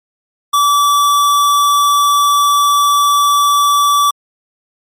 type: tone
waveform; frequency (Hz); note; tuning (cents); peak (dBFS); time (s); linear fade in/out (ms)
square; 1155; D6; -29; -9; 0.53-4.11; 10
effects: MP3 64 kbps